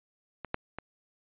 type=clicks; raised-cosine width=0.5 ms; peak=-23 / -14 / -22 dBFS; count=3; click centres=0.447 / 0.544 / 0.786 s; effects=resampled to 8000 Hz